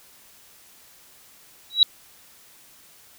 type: tone with exponential growth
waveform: sine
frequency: 3890 Hz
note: B7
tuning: 27 cents flat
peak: -7 dBFS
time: 1.7-1.83 s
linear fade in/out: 1 ms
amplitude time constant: 27 ms
effects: white hiss -52 dBFS RMS until 3.18 s